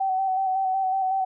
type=tone with vibrato; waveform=sine; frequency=762 Hz; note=G5; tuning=49 cents flat; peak=-21 dBFS; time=0-1.25 s; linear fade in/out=10 ms; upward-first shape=square; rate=5.4 Hz; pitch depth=24 cents each way; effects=none